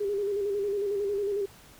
sine tone with vibrato, 403.8 Hz, G#4, 49 cents flat, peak -26 dBFS, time 0-1.46 s, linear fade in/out 10 ms, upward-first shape square, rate 11 Hz, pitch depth 43 cents each way, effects pink hiss -53 dBFS RMS until 1.79 s

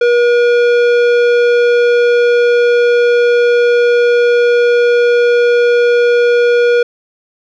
triangle tone with tanh clipping, 480 Hz, B4, 49 cents flat, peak -9 dBFS, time 0.01-6.83 s, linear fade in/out 5 ms, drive 18 dB, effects none

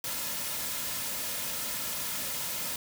white noise with comb filter, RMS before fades -34 dBFS, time 0.04-2.76 s, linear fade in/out 2 ms, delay 2.6 ms, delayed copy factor -0.5, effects none

